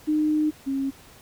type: tone pair in turn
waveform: sine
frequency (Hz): 305.5 / 271.6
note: D#4 / C#4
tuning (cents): -32 / -35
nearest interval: major second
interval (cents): 203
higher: first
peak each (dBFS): -19 / -23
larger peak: first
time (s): 0.07-0.51 / 0.66-0.91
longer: first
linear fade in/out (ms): 20
effects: pink hiss -50 dBFS RMS until 1.21 s